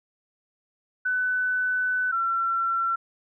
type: tone pair in turn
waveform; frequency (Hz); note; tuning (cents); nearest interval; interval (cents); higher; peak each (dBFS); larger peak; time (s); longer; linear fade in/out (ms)
sine; 1500 / 1355; F#6 / E6; +23 / +47; major second; 176; first; -22; neither; 1.05-2.12 / 2.12-2.96; first; 10
effects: none